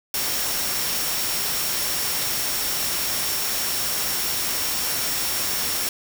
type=tone in noise; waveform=sine; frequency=5520 Hz; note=F8; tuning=21 cents flat; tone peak=-31 dBFS; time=0.14-5.89 s; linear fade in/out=2 ms; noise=white; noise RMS=-25 dBFS; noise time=0.14-5.89 s; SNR=-9 dB; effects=none